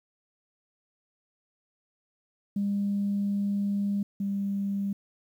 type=tone pair in turn; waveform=sine; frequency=201.3 / 198.87 Hz; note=G3 / G3; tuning=+46 / +25 cents; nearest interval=unison; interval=21 cents; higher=first; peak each=-24 / -26 dBFS; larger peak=first; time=2.56-4.03 / 4.2-4.93 s; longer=first; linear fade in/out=5 ms; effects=tanh soft clip ceiling -20 dBFS + 10-bit